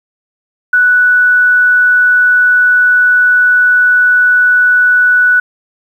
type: tone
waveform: sine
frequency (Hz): 1480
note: F#6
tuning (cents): 0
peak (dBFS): -5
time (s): 0.73-5.4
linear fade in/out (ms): 5
effects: 7-bit